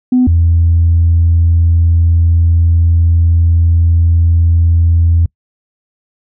sine tone pair in turn, 251.5 / 83.93 Hz, B3 / E2, +32 / +32 cents, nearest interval octave + perfect fifth, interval 1900 cents, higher first, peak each -5 dBFS, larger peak neither, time 0.12-0.27 / 0.27-5.26 s, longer second, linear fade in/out 5 ms, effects noise-tail reverb RT60 0.1 s tail -26 dB re dry + tanh soft clip ceiling -2 dBFS

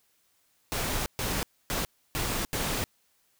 pink noise bursts at uneven times, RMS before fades -30 dBFS, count 5, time 0.72-1.06 / 1.19-1.43 / 1.7-1.85 / 2.15-2.45 / 2.53-2.84 s, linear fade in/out 0 ms, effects white hiss -69 dBFS RMS until 3.39 s

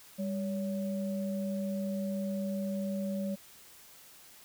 sine tone pair together, 198.71 / 564 Hz, G3 / C#5, +24 / +30 cents, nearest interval octave + tritone, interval 1806 cents, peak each -32 / -38 dBFS, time 0.18-3.36 s, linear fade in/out 20 ms, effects white hiss -55 dBFS RMS until 4.44 s

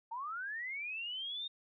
sine linear sweep, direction up, 880 to 3702 Hz, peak -38 dBFS, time 0.11-1.48 s, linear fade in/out 10 ms, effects none

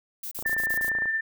violet noise bursts, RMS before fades -35 dBFS, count 6, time 0.23-0.894 s, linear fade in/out 5 ms, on 84 ms, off 32 ms
click train, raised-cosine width 1 ms, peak -25 dBFS, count 20, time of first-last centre 0.39-1.057 s, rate 28.5 Hz
sine tone with tremolo, 1784 Hz, A6, 23 cents sharp, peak -22 dBFS, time 0.45-1.21 s, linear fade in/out 10 ms, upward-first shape sine, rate 16 Hz, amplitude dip 40%
effects none

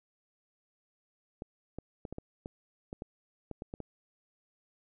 clicks, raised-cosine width 2 ms, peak -26 dBFS, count 12, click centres 1.421 / 1.786 / 2.052 / 2.126 / 2.184 / 2.459 / 2.929 / 3.021 / 3.513 / 3.621 / 3.739 / 3.803 s, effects none

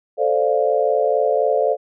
sine chord, D minor seventh, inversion second, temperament equal, 440 / 523.3 / 587.3 / 698.5 Hz, A4 / C5 / D5 / F5, 0 / 0 / 0 / 0 cents, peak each -20 / -20 / -20 / -22 dBFS, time 0.17-1.77 s, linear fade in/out 50 ms, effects none

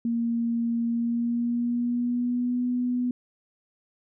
sine tone with pitch glide, 233.1 to 247 Hz, A#3 to B3, 0 to 0 cents, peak -23 dBFS, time 0.05-3.11 s, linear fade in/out 2 ms, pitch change +100 cents, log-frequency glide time 0.87-2.64 s, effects none

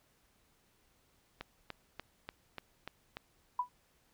click train, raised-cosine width 0.3 ms, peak -25 dBFS, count 7, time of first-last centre 1.41-3.17 s, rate 3.41 Hz
sine tone with exponential decay, 987.8 Hz, B5, in tune, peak -26 dBFS, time 3.59-3.69 s, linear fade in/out 5 ms, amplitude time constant 21 ms
effects pink hiss -71 dBFS RMS until 4.13 s

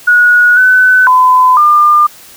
sine tone with pitch steps, 1456 / 1507 / 1013 / 1201 Hz, F#6 / F#6 / B5 / D6, -28 / +31 / +44 / +38 cents, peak -3 dBFS, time 0.07-2.07 s, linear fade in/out 10 ms, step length 500 ms, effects white hiss -36 dBFS RMS until 2.36 s

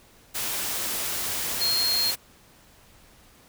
sine tone in noise, 4236 Hz, C8, 21 cents sharp, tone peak -22 dBFS, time 1.6-2.12 s, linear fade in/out 20 ms, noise white, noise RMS -29 dBFS, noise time 0.34-2.16 s, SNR +4 dB, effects pink hiss -55 dBFS RMS until 3.48 s

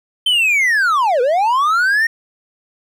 triangle linear two-way sweep, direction down then up, 3122 to 466.2 to 1870 Hz, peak -10 dBFS, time 0.26-2.07 s, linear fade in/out 5 ms, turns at 1.21 s, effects none

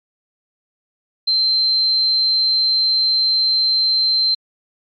sine tone, 4118 Hz, C8, 28 cents flat, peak -13 dBFS, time 1.27-4.35 s, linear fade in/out 10 ms, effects MP3 64 kbps

